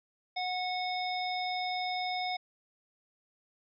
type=harmonic tone; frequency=732 Hz; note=F#5; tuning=19 cents flat; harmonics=1 / 3 / 5 / 7; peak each=-33 / -38 / -40 / -41 dBFS; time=0.36-2.37 s; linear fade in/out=10 ms; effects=none